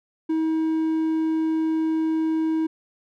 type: tone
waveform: triangle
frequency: 319.1 Hz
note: D#4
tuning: 44 cents sharp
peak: -18 dBFS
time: 0.29-2.67 s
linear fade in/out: 10 ms
effects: none